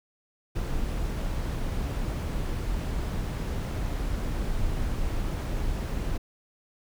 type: noise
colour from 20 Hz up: brown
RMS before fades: -29 dBFS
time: 0.55-6.18 s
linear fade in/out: 10 ms
effects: none